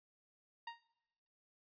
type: tone with exponential decay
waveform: sawtooth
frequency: 932.3 Hz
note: A#5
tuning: in tune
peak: -37 dBFS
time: 0.67-0.85 s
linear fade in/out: 5 ms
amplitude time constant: 37 ms
effects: noise-tail reverb RT60 1.0 s tail -21 dB re dry + resampled to 11025 Hz